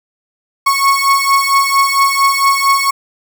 35% pulse beating tone pair, 1100 / 1104.4 Hz, C#6 / C#6, -14 / -7 cents, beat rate 4.4 Hz, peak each -11 dBFS, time 0.66-2.91 s, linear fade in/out 10 ms, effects none

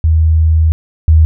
sine tone pair in turn, 79.8 / 79.2 Hz, D#2 / D#2, +44 / +31 cents, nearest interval unison, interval 13 cents, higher first, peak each -6 / -3 dBFS, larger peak second, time 0.04-0.72 / 1.08-1.25 s, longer first, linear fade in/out 0 ms, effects none

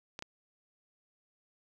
clicks, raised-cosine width 0.2 ms, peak -23 dBFS, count 2, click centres 0.191 / 0.224 s, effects none

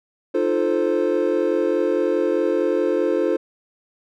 triangle chord, F dominant seventh, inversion third, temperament equal with one note detuned, 304.4 / 349.2 / 440 / 523.3 Hz, Eb4 / F4 / A4 / C5, -38 / 0 / 0 / 0 cents, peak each -23 / -20 / -21 / -21 dBFS, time 0.34-3.37 s, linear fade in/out 10 ms, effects none

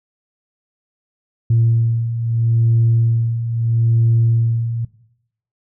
sine beating tone pair, 114.7 / 115.47 Hz, A#2 / A#2, -28 / -16 cents, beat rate 0.77 Hz, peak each -19 / -13 dBFS, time 1.5-4.85 s, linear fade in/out 5 ms, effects noise-tail reverb RT60 0.8 s tail -19 dB re dry + tanh soft clip ceiling -7 dBFS

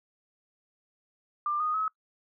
sine tone with pitch steps, 1191 / 1236.6 / 1283.9 Hz, D6 / D#6 / E6, +24 / -11 / -46 cents, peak -26 dBFS, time 1.46-1.88 s, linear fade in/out 2 ms, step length 140 ms, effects noise-tail reverb RT60 0.1 s tail -23 dB re dry

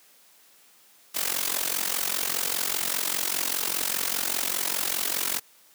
white noise with amplitude modulation, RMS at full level -24 dBFS, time 1.14-5.4 s, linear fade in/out 20 ms, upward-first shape sine, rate 45 Hz, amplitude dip 85%, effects white hiss -57 dBFS RMS until 5.74 s + high-pass 200 Hz 12 dB/octave

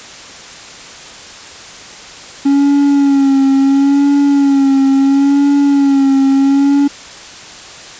triangle tone with vibrato, 277.2 Hz, C#4, in tune, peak -5 dBFS, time 2.45-6.88 s, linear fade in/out 10 ms, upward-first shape sine, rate 0.73 Hz, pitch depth 40 cents each way, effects white hiss -32 dBFS RMS until 7.99 s + resampled to 16000 Hz

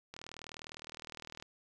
click train, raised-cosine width 0.2 ms, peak -28 dBFS, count 52, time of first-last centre 0.14-1.425 s, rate 39.7 Hz, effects none

